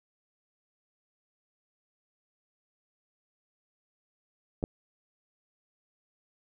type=clicks; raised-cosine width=2 ms; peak=-25 / -15 dBFS; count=2; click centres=4.628 / 4.639 s; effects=none